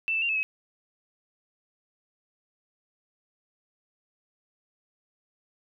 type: tone with pitch steps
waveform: sine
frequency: 2661 / 2640 / 2773 / 2608 / 2558 Hz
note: E7 / E7 / F7 / E7 / D#7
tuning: +16 / +2 / -13 / -19 / +47 cents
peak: -24 dBFS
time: 0.08-0.43 s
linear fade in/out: 0 ms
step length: 70 ms
effects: none